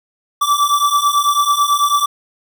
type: beating tone pair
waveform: square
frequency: 1156 / 1165.1 Hz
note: D6 / D6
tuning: -28 / -14 cents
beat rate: 9.1 Hz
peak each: -17 / -15 dBFS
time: 0.41-2.06 s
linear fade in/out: 10 ms
effects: none